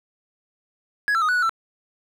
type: tone with pitch steps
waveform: triangle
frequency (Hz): 1671 / 1339 / 1246 / 1478 / 1466 / 1336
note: G#6 / E6 / D#6 / F#6 / F#6 / E6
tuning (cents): +10 / +27 / +2 / -2 / -16 / +23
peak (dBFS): -16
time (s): 1.08-1.494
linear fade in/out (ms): 0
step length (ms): 69
effects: none